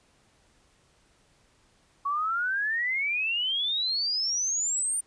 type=exponential sweep; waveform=sine; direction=up; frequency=1108.7 to 9180 Hz; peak=-25 dBFS; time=2.05-5.01 s; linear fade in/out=10 ms; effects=pink hiss -64 dBFS RMS until 5.06 s + resampled to 22050 Hz